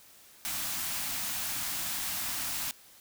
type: band-stop noise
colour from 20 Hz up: white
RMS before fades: -34 dBFS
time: 0.45-2.71 s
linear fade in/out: 0 ms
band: 320 to 630 Hz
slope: 48 dB/octave
effects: white hiss -56 dBFS RMS until 3 s